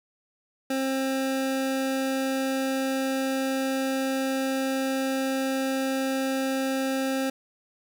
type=tone; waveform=25% pulse; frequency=266.4 Hz; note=C4; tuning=31 cents sharp; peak=-21 dBFS; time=0.7-7.3 s; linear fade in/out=5 ms; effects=none